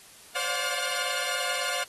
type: tone cluster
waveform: 10% pulse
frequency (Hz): 524 / 577 / 713 / 1432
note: C5 / D5 / F5 / F6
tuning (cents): +2 / -31 / +36 / +43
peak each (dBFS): -26 / -26 / -23 / -27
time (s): 0.35-1.84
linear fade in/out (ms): 10
effects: white hiss -51 dBFS RMS until 1.88 s + AAC 32 kbps